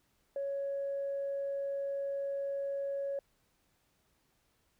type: tone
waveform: sine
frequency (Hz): 556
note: C#5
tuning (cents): +5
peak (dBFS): -32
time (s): 0.36-3.19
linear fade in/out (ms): 2
effects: tanh soft clip ceiling -29 dBFS + pink hiss -74 dBFS RMS until 4.79 s

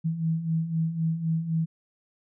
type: beating tone pair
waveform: sine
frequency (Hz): 159.7 / 163.6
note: D#3 / E3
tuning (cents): +45 / -13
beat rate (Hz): 3.9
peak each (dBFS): -31 / -25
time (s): 0.04-1.66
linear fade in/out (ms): 20
effects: none

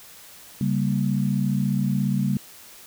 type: chord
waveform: sine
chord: G diminished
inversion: second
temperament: equal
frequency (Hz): 138.59 / 196 / 233.1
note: Db3 / G3 / Bb3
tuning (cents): 0 / 0 / 0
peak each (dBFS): -24 / -23 / -27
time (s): 0.61-2.37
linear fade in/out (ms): 2
effects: white hiss -46 dBFS RMS until 2.86 s

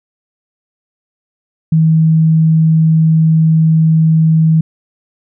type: tone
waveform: sine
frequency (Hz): 160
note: D#3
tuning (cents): +49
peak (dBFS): -6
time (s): 1.72-4.61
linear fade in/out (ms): 5
effects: none

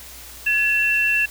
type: tone pair together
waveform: sine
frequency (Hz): 1698.4 / 2696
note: G#6 / E7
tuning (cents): +38 / +38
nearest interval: minor sixth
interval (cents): 800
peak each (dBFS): -22 / -17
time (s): 0.46-1.26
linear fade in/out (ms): 10
effects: added 60 Hz sine -45 dBFS peak until 1.3 s + white hiss -40 dBFS RMS until 1.3 s

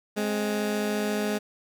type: tone pair together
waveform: 20% pulse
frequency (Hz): 209.4 / 263.8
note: G#3 / C4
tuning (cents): +15 / +14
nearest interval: major third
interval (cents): 399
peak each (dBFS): -21 / -29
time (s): 0.16-1.39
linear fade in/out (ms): 20
effects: none

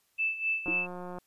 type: tone with tremolo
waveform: sine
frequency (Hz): 2637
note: E7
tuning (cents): 0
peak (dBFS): -25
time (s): 0.18-0.87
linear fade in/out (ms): 20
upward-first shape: sine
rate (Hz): 3.9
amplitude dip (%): 75
type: click train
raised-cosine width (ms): 1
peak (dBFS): -28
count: 95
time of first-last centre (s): 0.66-1.185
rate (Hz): 179
type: tone with exponential decay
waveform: sine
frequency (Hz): 325.6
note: E4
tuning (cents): -21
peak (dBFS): -26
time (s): 0.68-0.79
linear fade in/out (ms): 0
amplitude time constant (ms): 23
effects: white hiss -71 dBFS RMS until 1.26 s + resampled to 32000 Hz

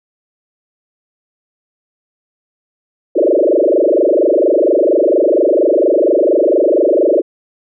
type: tone with frequency modulation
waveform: sine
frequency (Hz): 466.2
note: A#4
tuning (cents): 0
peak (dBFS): -8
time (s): 3.15-7.22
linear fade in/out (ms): 20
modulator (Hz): 24.3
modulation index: 5.8
effects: none

